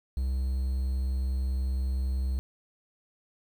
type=tone with quantisation; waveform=triangle; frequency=65.41 Hz; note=C2; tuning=in tune; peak=-24 dBFS; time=0.17-2.39 s; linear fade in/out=0 ms; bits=9; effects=none